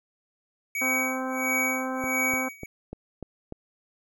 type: tone with tremolo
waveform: square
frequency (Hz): 2261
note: C#7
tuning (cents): +34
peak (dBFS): -24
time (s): 0.75-2.66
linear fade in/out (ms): 2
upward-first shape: sine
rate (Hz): 1.5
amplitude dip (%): 95
type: harmonic tone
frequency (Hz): 260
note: C4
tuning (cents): -11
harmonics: 1 / 2 / 3 / 4 / 5 / 6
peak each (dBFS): -31 / -34 / -36 / -37 / -38 / -39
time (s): 0.81-2.49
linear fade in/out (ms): 10
type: click train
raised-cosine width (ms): 2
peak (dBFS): -22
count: 6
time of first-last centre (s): 2.04-3.524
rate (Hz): 3.37
effects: none